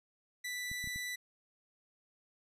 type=tone; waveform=sawtooth; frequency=1978 Hz; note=B6; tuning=2 cents sharp; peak=-34 dBFS; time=0.44-1.16 s; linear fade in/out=10 ms
type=clicks; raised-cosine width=5 ms; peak=-35 dBFS; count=4; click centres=0.715 / 0.842 / 0.874 / 0.96 s
effects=resampled to 32000 Hz